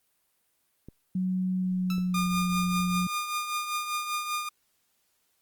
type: clicks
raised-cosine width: 3 ms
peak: -30 / -30 dBFS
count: 2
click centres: 0.886 / 1.982 s
type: tone with pitch glide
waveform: sine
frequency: 185 to 180.46 Hz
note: F#3 to F#3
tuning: 0 to -43 cents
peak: -25 dBFS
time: 1.15-3.07 s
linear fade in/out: 5 ms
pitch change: -43 cents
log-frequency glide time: 1.57-2.28 s
type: tone with exponential decay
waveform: 15% pulse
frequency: 1318.5 Hz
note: E6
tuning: in tune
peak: -27 dBFS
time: 1.9-2.17 s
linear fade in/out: 2 ms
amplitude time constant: 58 ms
type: tone with tremolo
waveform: sawtooth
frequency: 1214 Hz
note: D#6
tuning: 43 cents flat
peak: -23 dBFS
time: 2.14-4.49 s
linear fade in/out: 5 ms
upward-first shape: triangle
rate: 5.1 Hz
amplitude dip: 60%
effects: white hiss -72 dBFS RMS until 5.41 s + Opus 32 kbps